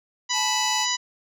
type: harmonic tone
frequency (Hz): 987.8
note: B5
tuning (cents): 0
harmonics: 1 / 2 / 3 / 4 / 5 / 6 / 7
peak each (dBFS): -30 / -30 / -30 / -30 / -30 / -30 / -30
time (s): 0.29-0.97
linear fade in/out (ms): 20
type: tone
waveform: square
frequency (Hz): 862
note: A5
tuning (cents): -36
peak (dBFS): -28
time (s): 0.32-0.87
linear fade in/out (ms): 50
effects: none